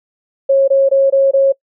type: tone bursts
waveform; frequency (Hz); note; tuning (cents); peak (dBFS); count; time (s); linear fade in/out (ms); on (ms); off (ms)
sine; 545; C#5; -29; -7; 5; 0.49-1.524; 10; 190; 21
effects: noise-tail reverb RT60 0.1 s tail -25 dB re dry